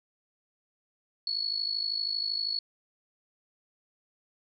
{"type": "tone with amplitude modulation", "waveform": "sine", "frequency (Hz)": 4388, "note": "C#8", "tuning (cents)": -18, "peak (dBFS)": -25, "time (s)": [1.27, 2.59], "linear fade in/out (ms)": 2, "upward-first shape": "sine", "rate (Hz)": 52.7, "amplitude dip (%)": 75, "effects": []}